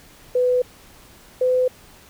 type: tone pair in turn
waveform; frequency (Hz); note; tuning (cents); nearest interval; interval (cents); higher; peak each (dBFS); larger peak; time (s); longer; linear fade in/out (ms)
sine; 498.8 / 506.9; B4 / B4; +17 / +45; unison; 28; second; -15 / -15; neither; 0.35-0.62 / 1.41-1.68; neither; 5
effects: pink hiss -48 dBFS RMS until 2.09 s